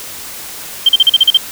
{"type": "tone bursts", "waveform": "sine", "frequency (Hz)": 3144, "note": "G7", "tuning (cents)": 4, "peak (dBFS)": -3, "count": 8, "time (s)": [0.86, 1.373], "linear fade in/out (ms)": 5, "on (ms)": 30, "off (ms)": 39, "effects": ["white hiss -28 dBFS RMS until 1.51 s"]}